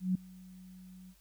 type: tone with ADSR envelope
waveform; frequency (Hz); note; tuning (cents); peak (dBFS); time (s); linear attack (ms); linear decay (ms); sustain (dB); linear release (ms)
sine; 184.6; F#3; -4; -25; 0-1.15; 150; 5; -24; 56
effects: added 50 Hz sine -64 dBFS peak until 1.2 s + white hiss -67 dBFS RMS until 1.2 s